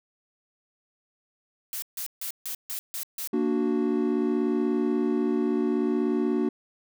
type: noise bursts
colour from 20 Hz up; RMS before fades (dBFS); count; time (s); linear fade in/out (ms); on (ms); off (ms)
blue; -33; 7; 1.73-3.274; 0; 92; 150
type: chord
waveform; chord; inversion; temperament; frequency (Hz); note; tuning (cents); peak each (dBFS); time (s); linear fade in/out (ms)
triangle; Bb augmented; none; equal; 233.1 / 293.7 / 370; Bb3 / D4 / F#4; 0 / 0 / 0; -25; 3.33-6.49; 5
effects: none